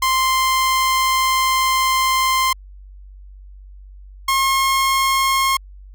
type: tone pair in turn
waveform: sawtooth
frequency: 1046.5 / 1075.3 Hz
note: C6 / C6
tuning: 0 / +47 cents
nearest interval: unison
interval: 47 cents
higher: second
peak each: -11 dBFS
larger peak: neither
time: 0.02-2.53 / 4.28-5.57 s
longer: first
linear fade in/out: 5 ms
effects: added 48 Hz sine -37 dBFS peak until 5.94 s